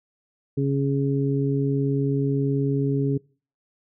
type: harmonic tone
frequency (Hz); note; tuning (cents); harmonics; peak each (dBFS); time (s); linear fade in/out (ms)
138.59; C#3; 0; 1 / 2 / 3; -22 / -25 / -27; 0.57-3.18; 10
effects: noise-tail reverb RT60 0.4 s tail -24 dB re dry

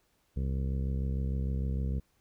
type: harmonic tone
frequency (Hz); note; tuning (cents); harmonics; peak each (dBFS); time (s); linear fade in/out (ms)
66.6; C2; +31; 1 / 2 / 3 / 4 / 5 / 6 / 7 / 8; -30 / -35 / -39 / -48 / -54 / -51 / -49 / -57; 0.36-2; 10
effects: pink hiss -72 dBFS RMS until 2.2 s

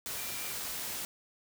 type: tone in noise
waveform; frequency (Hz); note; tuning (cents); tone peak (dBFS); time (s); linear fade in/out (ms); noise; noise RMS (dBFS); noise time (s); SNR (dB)
sine; 2365; D7; +12; -47; 0.17-0.52; 0; white; -38; 0.06-1.05; -12
effects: none

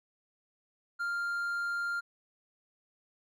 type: tone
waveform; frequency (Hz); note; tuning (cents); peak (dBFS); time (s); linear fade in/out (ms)
triangle; 1397; F6; 0; -29; 0.99-2.01; 20
effects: none

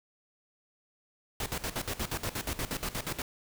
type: noise with tremolo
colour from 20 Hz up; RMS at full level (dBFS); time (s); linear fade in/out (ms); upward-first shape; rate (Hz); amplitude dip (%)
pink; -33; 1.4-3.22; 2; square; 8.4; 80
effects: none

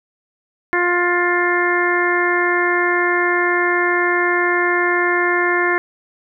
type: harmonic tone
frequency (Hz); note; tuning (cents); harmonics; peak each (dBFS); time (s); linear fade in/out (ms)
352.4; F4; +16; 1 / 2 / 3 / 4 / 5 / 6; -19 / -25 / -22 / -24 / -19 / -23; 0.73-5.78; 0
effects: none

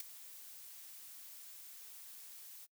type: noise with ADSR envelope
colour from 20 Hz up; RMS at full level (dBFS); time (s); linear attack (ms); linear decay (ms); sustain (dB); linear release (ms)
blue; -38; 0-2.67; 3; 11; -15; 33
effects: noise-tail reverb RT60 0.1 s tail -24 dB re dry

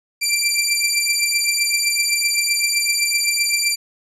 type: beating tone pair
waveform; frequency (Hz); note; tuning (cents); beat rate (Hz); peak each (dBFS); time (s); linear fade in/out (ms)
15% pulse; 2349 / 2356.8; D7 / D7; 0 / +6; 7.8; -14 / -12; 0.21-3.76; 20
effects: resampled to 32000 Hz

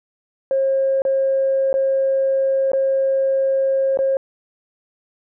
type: tone with dropouts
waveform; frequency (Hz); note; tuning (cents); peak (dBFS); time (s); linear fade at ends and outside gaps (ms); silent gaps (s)
sine; 538; C5; +48; -14; 0.51-4.17; 1; 1.02-1.051 / 1.729-1.74 / 2.718-2.733 / 3.973-3.989
effects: tanh soft clip ceiling -10 dBFS

